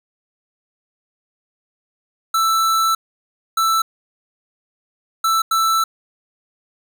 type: tone bursts at uneven times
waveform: square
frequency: 1324 Hz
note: E6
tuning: 7 cents sharp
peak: -15 dBFS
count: 4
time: 2.34-2.95 / 3.57-3.82 / 5.24-5.42 / 5.51-5.84 s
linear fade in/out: 5 ms
effects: none